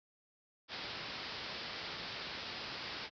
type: low-pass noise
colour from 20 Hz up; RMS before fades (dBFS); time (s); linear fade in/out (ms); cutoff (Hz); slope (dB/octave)
white; -44; 0.68-3.1; 50; 5200; 96
effects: high-pass 60 Hz 12 dB/octave